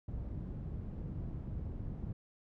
white low-pass noise, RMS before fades -41 dBFS, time 0.08-2.13 s, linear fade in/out 5 ms, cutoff 130 Hz, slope 12 dB/octave, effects none

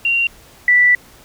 sine tone pair in turn, 2761 / 1968.7 Hz, F7 / B6, -20 / -6 cents, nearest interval tritone, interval 586 cents, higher first, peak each -13 / -8 dBFS, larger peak second, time 0.05-0.27 / 0.68-0.95 s, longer second, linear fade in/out 2 ms, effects pink hiss -45 dBFS RMS until 1.24 s

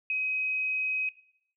sine tone, 2530 Hz, D#7, 28 cents sharp, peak -26 dBFS, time 0.1-1.09 s, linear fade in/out 2 ms, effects noise-tail reverb RT60 0.7 s tail -19 dB re dry

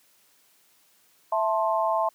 sine chord, A minor, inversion second, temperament just, 660 / 880 / 1056 Hz, E5 / A5 / C6, +2 / 0 / +16 cents, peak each -25 / -26 / -27 dBFS, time 1.32-2.09 s, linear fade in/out 5 ms, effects white hiss -62 dBFS RMS until 2.14 s + high-pass 150 Hz 12 dB/octave

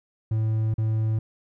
triangle tone with dropouts, 110 Hz, A2, in tune, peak -19 dBFS, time 0.31-1.19 s, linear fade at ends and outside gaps 5 ms, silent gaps 0.741-0.781 s, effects none

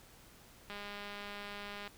click train, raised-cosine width 0.3 ms, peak -29 dBFS, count 241, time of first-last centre 0.7-1.876 s, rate 204 Hz, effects pink hiss -59 dBFS RMS until 1.97 s

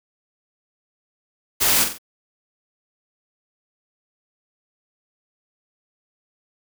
white noise with echo, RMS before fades -18 dBFS, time 1.6-1.85 s, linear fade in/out 20 ms, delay 45 ms, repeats 3, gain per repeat -7 dB, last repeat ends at 1.985 s, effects none

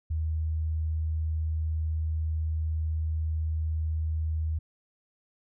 sine tone, 79 Hz, D#2, 27 cents sharp, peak -26 dBFS, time 0.1-4.59 s, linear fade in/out 10 ms, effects none

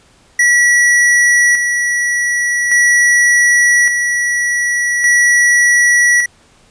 square tone with tremolo, 1938 Hz, B6, 33 cents flat, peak -8 dBFS, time 0.39-6.26 s, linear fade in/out 5 ms, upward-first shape square, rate 0.43 Hz, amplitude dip 45%, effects pink hiss -49 dBFS RMS until 6.7 s + resampled to 22050 Hz

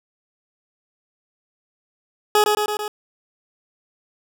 20% pulse tone with echo, 420.4 Hz, G#4, 21 cents sharp, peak -8 dBFS, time 2.35-2.44 s, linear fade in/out 2 ms, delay 110 ms, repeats 4, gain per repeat -3 dB, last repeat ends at 2.88 s, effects none

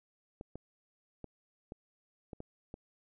clicks, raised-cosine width 2 ms, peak -30 dBFS, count 7, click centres 0.411 / 0.556 / 1.243 / 1.721 / 2.332 / 2.404 / 2.741 s, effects none

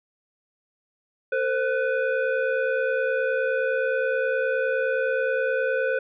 sine tone with frequency modulation, 523.3 Hz, C5, in tune, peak -21 dBFS, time 1.32-5.99 s, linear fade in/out 5 ms, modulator 977 Hz, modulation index 1.1, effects none

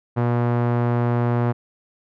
sawtooth tone with low-pass filter, 120 Hz, B2, 49 cents flat, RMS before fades -20 dBFS, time 0.16-1.53 s, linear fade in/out 20 ms, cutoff 1200 Hz, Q 1, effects none

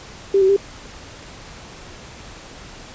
sine tone with pitch steps, 393.3 / 381 / 396.7 Hz, G4 / G4 / G4, +6 / -49 / +21 cents, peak -11 dBFS, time 0.34-0.565 s, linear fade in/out 5 ms, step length 75 ms, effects pink hiss -39 dBFS RMS until 2.94 s + resampled to 16000 Hz

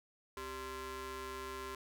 sawtooth ring-modulated tone, 325 Hz, E4, 24 cents flat, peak -35 dBFS, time 0.37-1.75 s, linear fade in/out 2 ms, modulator 717 Hz, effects none

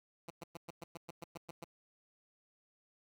10% pulse tone bursts, 168.7 Hz, E3, 40 cents sharp, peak -36 dBFS, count 11, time 0.28-1.644 s, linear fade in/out 5 ms, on 24 ms, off 110 ms, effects none

